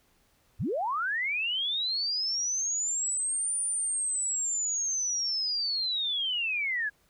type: linear two-way sweep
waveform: sine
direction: up then down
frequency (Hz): 52.8 to 9397 to 1631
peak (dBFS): -27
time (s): 0.59-6.9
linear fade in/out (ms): 20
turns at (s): 3.6
effects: pink hiss -67 dBFS RMS until 7.09 s